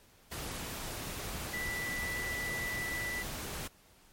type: tone in noise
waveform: sine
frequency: 1975.5 Hz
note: B6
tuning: in tune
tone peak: -35 dBFS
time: 1.53-3.23 s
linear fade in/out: 10 ms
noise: pink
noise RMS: -40 dBFS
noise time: 0.31-3.68 s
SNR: +2 dB
effects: pink hiss -62 dBFS RMS until 4.12 s + MP3 64 kbps